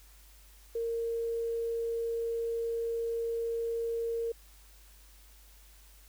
sine tone with quantisation, 461.7 Hz, A#4, 17 cents flat, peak -30 dBFS, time 0.75-4.32 s, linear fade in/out 5 ms, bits 10, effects added 50 Hz sine -55 dBFS peak until 6.08 s + white hiss -60 dBFS RMS until 6.08 s

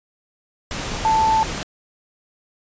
sine tone in noise, 882 Hz, A5, 4 cents sharp, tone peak -14 dBFS, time 1.05-1.43 s, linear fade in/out 0 ms, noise pink, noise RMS -27 dBFS, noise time 0.71-1.63 s, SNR +10 dB, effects resampled to 16000 Hz

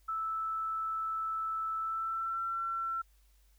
sine tone with pitch glide, 1315 to 1350.4 Hz, E6 to E6, -5 to +41 cents, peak -32 dBFS, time 0.08-3.02 s, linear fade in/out 10 ms, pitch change +46 cents, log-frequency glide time 1.78-2.42 s, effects added 50 Hz sine -62 dBFS peak until 3.58 s + white hiss -72 dBFS RMS until 3.58 s

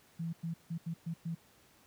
sine tone bursts at uneven times, 166 Hz, E3, 12 cents sharp, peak -34 dBFS, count 6, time 0.19-0.33 / 0.43-0.54 / 0.7-0.78 / 0.86-0.94 / 1.06-1.14 / 1.25-1.35 s, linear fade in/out 10 ms, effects pink hiss -64 dBFS RMS until 1.86 s + high-pass 80 Hz 12 dB/octave

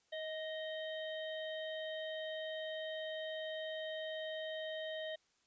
harmonic tone with a mistuned harmonic, 622.3 Hz, D#5, in tune, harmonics 1 / 3 / 5 / 6, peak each -41 / -48 / -49 / -52 dBFS, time 0.12-5.16 s, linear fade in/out 10 ms, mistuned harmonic 1, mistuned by +21 cents, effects white hiss -75 dBFS RMS until 5.46 s + resampled to 16000 Hz

